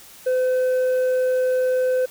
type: tone with tanh clipping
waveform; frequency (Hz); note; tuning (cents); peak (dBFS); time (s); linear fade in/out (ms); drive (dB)
sine; 510; C5; -44; -18; 0.26-2.06; 10; 4
effects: white hiss -45 dBFS RMS until 2.1 s